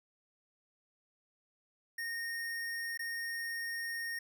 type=tone with dropouts; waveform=square; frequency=1849 Hz; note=A#6; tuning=15 cents flat; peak=-37 dBFS; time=1.98-4.19 s; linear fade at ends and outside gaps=5 ms; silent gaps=2.975-2.992 s; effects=none